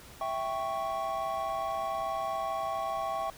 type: chord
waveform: triangle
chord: C# diminished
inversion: first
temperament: equal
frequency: 659.3 / 784 / 1108.7 Hz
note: E5 / G5 / C#6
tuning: 0 / 0 / 0 cents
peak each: -33 dBFS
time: 0.21-3.3 s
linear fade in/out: 2 ms
effects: pink hiss -51 dBFS RMS until 3.37 s